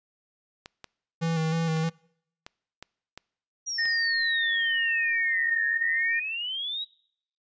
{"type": "clicks", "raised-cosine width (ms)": 0.2, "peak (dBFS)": -23, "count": 8, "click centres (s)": [0.659, 0.843, 1.768, 1.888, 2.465, 2.826, 3.176, 3.855]}
{"type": "tone with vibrato", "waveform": "square", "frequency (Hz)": 162.3, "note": "E3", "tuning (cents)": -27, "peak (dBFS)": -25, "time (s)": [1.21, 1.9], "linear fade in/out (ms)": 20, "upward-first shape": "square", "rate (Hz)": 3.2, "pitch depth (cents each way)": 27}
{"type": "exponential two-way sweep", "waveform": "sine", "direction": "down then up", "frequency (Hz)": [5800, 1687, 3894], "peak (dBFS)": -29, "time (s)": [3.66, 6.85], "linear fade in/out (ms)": 20, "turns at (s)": 5.67}
{"type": "tone", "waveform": "sine", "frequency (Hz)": 1840, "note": "A#6", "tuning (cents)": -23, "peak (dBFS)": -24, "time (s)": [3.78, 6.2], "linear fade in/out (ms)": 10}
{"effects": ["noise-tail reverb RT60 0.7 s tail -25 dB re dry", "resampled to 16000 Hz"]}